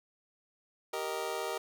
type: chord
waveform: 25% pulse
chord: Eb major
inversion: first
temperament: just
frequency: 388.9 / 466.7 / 622.3 Hz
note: G4 / Bb4 / Eb5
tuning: -14 / +2 / 0 cents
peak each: -35 / -34 / -35 dBFS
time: 0.93-1.58 s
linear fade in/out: 5 ms
effects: none